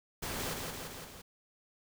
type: noise with echo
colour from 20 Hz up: pink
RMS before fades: -38 dBFS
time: 0.22-0.54 s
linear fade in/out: 10 ms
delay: 170 ms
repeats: 4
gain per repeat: -3 dB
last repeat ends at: 1.22 s
effects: none